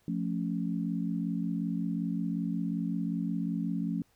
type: chord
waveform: sine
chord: F augmented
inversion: none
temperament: equal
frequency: 174.61 / 220 / 277.2 Hz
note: F3 / A3 / C#4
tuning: 0 / 0 / 0 cents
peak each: -32 / -34 / -35 dBFS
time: 0.08-4.02 s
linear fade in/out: 2 ms
effects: pink hiss -69 dBFS RMS until 4.15 s